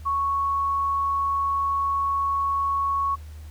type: tone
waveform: sine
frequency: 1108 Hz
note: C#6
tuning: 1 cent flat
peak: -21 dBFS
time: 0.05-3.16 s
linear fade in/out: 20 ms
effects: added 76 Hz sine -37 dBFS peak until 3.5 s + pink hiss -54 dBFS RMS until 3.5 s